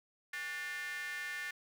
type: tone with high-pass filter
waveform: square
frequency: 161.9 Hz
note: E3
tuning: 31 cents flat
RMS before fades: -41 dBFS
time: 0.33-1.51 s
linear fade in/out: 5 ms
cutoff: 1800 Hz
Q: 5.8
effects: none